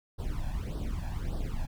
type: noise with flanger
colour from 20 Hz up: brown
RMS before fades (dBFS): -33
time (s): 0.18-1.67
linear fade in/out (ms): 20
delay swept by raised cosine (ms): 0.21 to 1.21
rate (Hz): 1.7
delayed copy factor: +0.95
effects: none